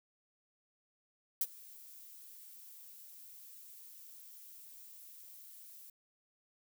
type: noise with ADSR envelope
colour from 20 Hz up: violet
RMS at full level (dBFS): -30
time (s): 1.41-5.9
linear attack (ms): 3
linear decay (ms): 44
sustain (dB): -24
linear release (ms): 3
effects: none